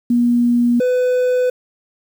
sine / triangle tone pair in turn, 240.1 / 501 Hz, B3 / B4, -49 / +25 cents, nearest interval octave + minor second, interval 1274 cents, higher second, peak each -11 dBFS, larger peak neither, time 0.1-0.8 / 0.8-1.5 s, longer neither, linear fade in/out 5 ms, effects 7-bit

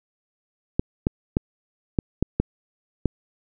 clicks, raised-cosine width 3 ms, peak -6 dBFS, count 7, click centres 0.795 / 1.069 / 1.369 / 1.988 / 2.226 / 2.4 / 3.057 s, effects none

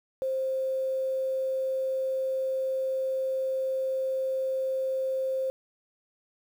sine tone with quantisation, 527 Hz, C5, 12 cents sharp, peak -26 dBFS, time 0.22-5.5 s, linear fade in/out 0 ms, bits 9, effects none

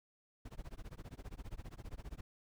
brown noise with tremolo, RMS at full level -44 dBFS, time 0.45-2.21 s, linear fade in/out 5 ms, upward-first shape sine, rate 15 Hz, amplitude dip 100%, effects none

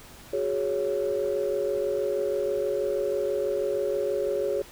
sine chord, F# suspended second, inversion none, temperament just, 370 / 416.2 / 555 Hz, F#4 / G#4 / C#5, 0 / +4 / +2 cents, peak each -30 / -27 / -27 dBFS, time 0.33-4.62 s, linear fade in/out 5 ms, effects tanh soft clip ceiling -17 dBFS + pink hiss -48 dBFS RMS until 4.71 s

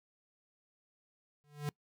square tone with exponential growth, 146.9 Hz, D3, 1 cent sharp, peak -32 dBFS, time 1.44-1.69 s, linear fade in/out 0 ms, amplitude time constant 54 ms, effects noise-tail reverb RT60 0.1 s tail -24 dB re dry

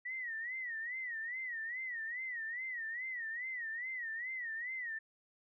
sine tone with vibrato, 1923 Hz, B6, 47 cents flat, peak -38 dBFS, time 0.05-4.99 s, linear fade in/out 10 ms, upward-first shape sine, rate 2.4 Hz, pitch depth 140 cents each way, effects none

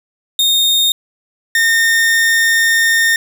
40% pulse tone pair in turn, 3687 / 1826.5 Hz, A#7 / A#6, -20 / -36 cents, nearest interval octave, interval 1216 cents, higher first, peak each -9 dBFS, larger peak neither, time 0.39-0.92 / 1.55-3.16 s, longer second, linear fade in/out 2 ms, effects none

